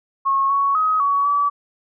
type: tone with pitch steps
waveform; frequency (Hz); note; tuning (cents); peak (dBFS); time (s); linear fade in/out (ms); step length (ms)
sine; 1091 / 1114 / 1264 / 1126 / 1148; C#6 / C#6 / D#6 / C#6 / D6; -28 / +8 / +27 / +27 / -40; -15; 0.25-1.5; 20; 250
effects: none